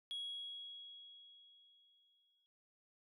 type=tone with exponential decay; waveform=sine; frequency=3322 Hz; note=G#7; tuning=in tune; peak=-38 dBFS; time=0.11-2.46 s; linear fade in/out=0 ms; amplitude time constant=510 ms; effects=tanh soft clip ceiling -39 dBFS